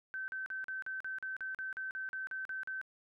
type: tone bursts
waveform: sine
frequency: 1540 Hz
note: G6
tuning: 31 cents flat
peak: -37 dBFS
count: 15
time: 0.14-2.814 s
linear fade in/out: 0 ms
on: 140 ms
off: 41 ms
effects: none